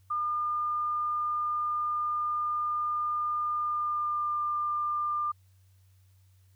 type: tone with pitch glide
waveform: sine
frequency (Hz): 1208 to 1197.6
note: D6 to D6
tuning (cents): +48 to +33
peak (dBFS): -27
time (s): 0.1-5.32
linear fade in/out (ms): 10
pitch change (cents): -15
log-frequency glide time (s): 3.54-4.4
effects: added 94 Hz sine -58 dBFS peak until 6.55 s + white hiss -72 dBFS RMS until 6.55 s